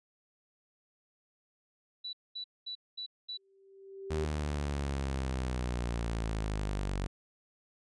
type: tone bursts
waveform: sine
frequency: 3951 Hz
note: B7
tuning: in tune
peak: -37 dBFS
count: 5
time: 2.04-3.375 s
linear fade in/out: 10 ms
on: 91 ms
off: 220 ms
type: tone with exponential growth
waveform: sine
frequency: 389.3 Hz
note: G4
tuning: 12 cents flat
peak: -32 dBFS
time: 3.33-4.25 s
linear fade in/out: 5 ms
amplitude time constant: 200 ms
type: linear sweep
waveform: sawtooth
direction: down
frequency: 77.78 to 46.72 Hz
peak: -28 dBFS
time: 4.1-7.07 s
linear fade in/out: 10 ms
effects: resampled to 22050 Hz